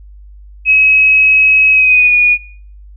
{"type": "tone with pitch glide", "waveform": "sine", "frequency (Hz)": [2556, 2453], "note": ["D#7", "D#7"], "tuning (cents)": [46, -25], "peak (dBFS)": -5, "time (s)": [0.65, 2.38], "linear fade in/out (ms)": 50, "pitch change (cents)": -71, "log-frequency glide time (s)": [1.72, 2.14], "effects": ["noise-tail reverb RT60 0.5 s tail -20 dB re dry", "added 50 Hz sine -33 dBFS peak until 2.96 s"]}